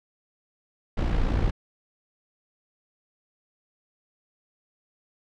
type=noise with amplitude modulation; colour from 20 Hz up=brown; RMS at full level=-21 dBFS; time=0.97-1.51 s; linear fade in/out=10 ms; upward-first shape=sine; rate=57.5 Hz; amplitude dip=55%; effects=low-pass 4000 Hz 12 dB/octave